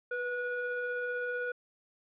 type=ring-modulated tone; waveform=triangle; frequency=483.6 Hz; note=B4; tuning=36 cents flat; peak=-27 dBFS; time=0.11-1.52 s; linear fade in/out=5 ms; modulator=975 Hz; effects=resampled to 8000 Hz + 11-bit